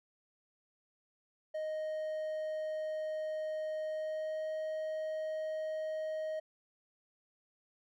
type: tone with pitch glide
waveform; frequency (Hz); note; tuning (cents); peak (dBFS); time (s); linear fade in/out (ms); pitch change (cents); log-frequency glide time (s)
triangle; 622.3 to 626.3; D#5 to D#5; 0 to +11; -33; 1.54-6.4; 10; +11; 3.83-4.51
effects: none